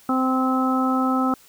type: harmonic tone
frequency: 259.8 Hz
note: C4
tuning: 12 cents flat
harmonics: 1 / 2 / 3 / 4 / 5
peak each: -20 / -30 / -27 / -32 / -24 dBFS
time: 0.09-1.34 s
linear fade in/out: 2 ms
effects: white hiss -52 dBFS RMS until 1.48 s